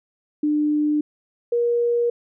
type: tone pair in turn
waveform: sine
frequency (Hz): 299.2 / 475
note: D4 / A#4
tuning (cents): +32 / +33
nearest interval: minor sixth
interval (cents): 801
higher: second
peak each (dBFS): -17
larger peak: neither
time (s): 0.43-1.01 / 1.52-2.1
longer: neither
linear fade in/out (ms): 5
effects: none